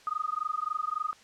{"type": "tone with amplitude modulation", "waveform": "sine", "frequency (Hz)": 1242, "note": "D#6", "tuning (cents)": -3, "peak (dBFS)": -25, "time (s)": [0.07, 1.13], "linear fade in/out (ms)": 0, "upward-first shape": "sine", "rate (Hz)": 23.6, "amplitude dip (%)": 100, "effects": ["white hiss -56 dBFS RMS until 1.23 s", "low-pass 6000 Hz 12 dB/octave"]}